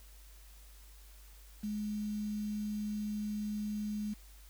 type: tone with quantisation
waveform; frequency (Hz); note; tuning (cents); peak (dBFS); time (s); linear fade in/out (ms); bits
sine; 210; G#3; +19; -34; 1.63-4.14; 10; 9
effects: added 50 Hz sine -53 dBFS peak until 4.49 s + white hiss -61 dBFS RMS until 4.49 s